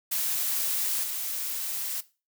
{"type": "noise with level steps", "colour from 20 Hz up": "blue", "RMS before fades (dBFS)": [-28, -32], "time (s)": [0.11, 2.01], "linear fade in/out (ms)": 10, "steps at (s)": 1.03, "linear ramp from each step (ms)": 10, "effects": ["noise-tail reverb RT60 0.3 s tail -17 dB re dry"]}